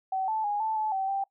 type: tone with pitch steps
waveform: sine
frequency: 762 / 875 / 825 / 879 / 864 / 770 / 785 Hz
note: G5 / A5 / G#5 / A5 / A5 / G5 / G5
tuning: -49 / -10 / -12 / -2 / -32 / -31 / +2 cents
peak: -26 dBFS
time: 0.12-1.24 s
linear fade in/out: 5 ms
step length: 160 ms
effects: noise-tail reverb RT60 0.1 s tail -22 dB re dry